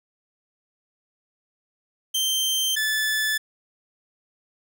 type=tone pair in turn; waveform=sawtooth; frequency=3133 / 1738.6 Hz; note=G7 / A6; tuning=-2 / -21 cents; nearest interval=minor seventh; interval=1019 cents; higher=first; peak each=-18 dBFS; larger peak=neither; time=2.14-2.76 / 2.76-3.38 s; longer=neither; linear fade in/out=10 ms; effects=none